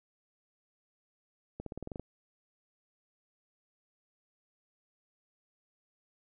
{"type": "accelerating click train", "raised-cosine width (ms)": 2, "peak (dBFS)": -26, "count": 9, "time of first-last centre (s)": [1.6, 1.996], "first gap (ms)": 63, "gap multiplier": 0.93, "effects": []}